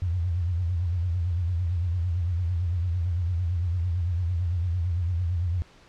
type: tone with vibrato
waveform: sine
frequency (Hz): 87.31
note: F2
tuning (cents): 0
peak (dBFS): -23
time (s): 0.02-5.62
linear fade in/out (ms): 0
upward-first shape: triangle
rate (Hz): 8.9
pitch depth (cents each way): 130
effects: pink hiss -54 dBFS RMS until 5.88 s + low-pass 5000 Hz 12 dB/octave